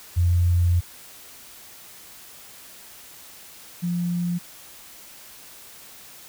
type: tone pair in turn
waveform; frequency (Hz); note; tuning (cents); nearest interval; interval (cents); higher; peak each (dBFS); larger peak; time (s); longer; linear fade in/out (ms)
sine; 87.31 / 174.62; F2 / F3; 0 / 0; octave; 1200; second; -16 / -22; first; 0.16-0.81 / 3.82-4.39; first; 20
effects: white hiss -45 dBFS RMS until 6.28 s